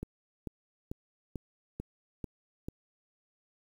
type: click train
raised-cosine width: 3 ms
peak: -24 dBFS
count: 7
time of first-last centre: 0.03-2.685 s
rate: 2.26 Hz
effects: 9-bit